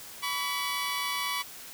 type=tone pair together; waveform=15% pulse; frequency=987.8 / 1137.3 Hz; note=B5 / C#6; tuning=0 / +44 cents; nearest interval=major second; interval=244 cents; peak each=-27 / -25 dBFS; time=0.22-1.43 s; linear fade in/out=20 ms; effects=white hiss -45 dBFS RMS until 1.73 s